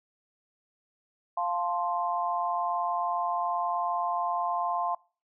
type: chord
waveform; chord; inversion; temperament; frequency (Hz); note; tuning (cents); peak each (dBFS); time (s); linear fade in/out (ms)
sine; F major; none; equal with one note detuned; 698.5 / 875.9 / 1046.5; F5 / A5 / C6; 0 / -8 / 0; -30 / -33 / -30; 1.37-4.95; 5
effects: noise-tail reverb RT60 0.4 s tail -25 dB re dry